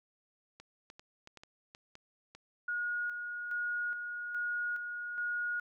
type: clicks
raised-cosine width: 0.2 ms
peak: -33 dBFS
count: 9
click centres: 0.6 / 0.901 / 0.995 / 1.274 / 1.373 / 1.435 / 1.749 / 1.954 / 2.35 s
type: tone with tremolo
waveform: sine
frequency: 1442 Hz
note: F#6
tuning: 45 cents flat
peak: -32 dBFS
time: 2.68-5.6 s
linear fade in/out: 5 ms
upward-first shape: square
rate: 1.2 Hz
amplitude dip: 45%
effects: none